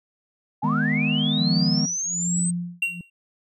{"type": "linear sweep", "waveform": "sine", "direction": "up", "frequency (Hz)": [784, 8320], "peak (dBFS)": -24, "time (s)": [0.62, 2.51], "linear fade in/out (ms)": 10}
{"type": "chord", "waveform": "triangle", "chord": "G# minor", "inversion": "second", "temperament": "equal", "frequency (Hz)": [155.56, 207.7, 246.9], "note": ["D#3", "G#3", "B3"], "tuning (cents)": [0, 0, 0], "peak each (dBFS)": -23, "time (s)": [0.63, 1.86], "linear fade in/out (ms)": 10}
{"type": "tone with tremolo", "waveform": "sine", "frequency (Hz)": 174.61, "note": "F3", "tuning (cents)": 0, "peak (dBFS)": -21, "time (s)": [1.38, 3.01], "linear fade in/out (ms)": 2, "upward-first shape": "sine", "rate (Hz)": 1.2, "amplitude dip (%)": 100}
{"type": "tone with exponential decay", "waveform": "triangle", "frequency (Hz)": 2749, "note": "F7", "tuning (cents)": -28, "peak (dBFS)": -16, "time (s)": [2.82, 3.1], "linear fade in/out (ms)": 5, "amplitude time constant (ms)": 59}
{"effects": []}